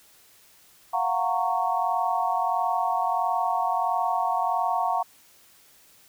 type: chord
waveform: sine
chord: Gb major seventh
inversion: third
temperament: equal with one note detuned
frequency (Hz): 698.5 / 740 / 922.2 / 1108.7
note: F5 / Gb5 / Bb5 / Db6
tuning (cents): 0 / 0 / -19 / 0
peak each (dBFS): -28 / -27 / -27 / -29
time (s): 0.93-5.03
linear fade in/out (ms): 10
effects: white hiss -56 dBFS RMS until 6.08 s